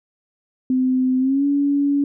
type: tone with pitch glide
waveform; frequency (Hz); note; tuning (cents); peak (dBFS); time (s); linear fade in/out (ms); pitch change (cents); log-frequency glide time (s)
sine; 257.1 to 283.6; C4 to C#4; -30 to +40; -15; 0.7-2.04; 2; +170; 1.19-1.45
effects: none